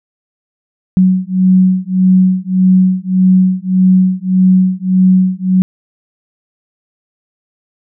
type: beating tone pair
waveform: sine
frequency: 185 / 186.7 Hz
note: F#3 / F#3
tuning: 0 / +16 cents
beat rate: 1.7 Hz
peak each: -10 dBFS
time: 0.97-5.62 s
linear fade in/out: 0 ms
effects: none